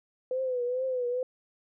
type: tone with vibrato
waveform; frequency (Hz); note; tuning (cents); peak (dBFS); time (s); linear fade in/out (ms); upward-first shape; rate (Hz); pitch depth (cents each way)
sine; 504; B4; +35; -27; 0.31-1.23; 2; triangle; 2.3; 82
effects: none